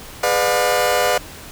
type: chord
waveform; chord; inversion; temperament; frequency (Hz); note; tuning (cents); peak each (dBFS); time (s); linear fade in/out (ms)
sawtooth; G# diminished seventh; none; just; 415.3 / 498.4 / 598 / 717.6; G#4 / B4 / D5 / F5; 0 / +16 / +31 / +47; -22 / -16 / -16 / -16; 0.23-1.18; 5
effects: pink hiss -37 dBFS RMS until 1.51 s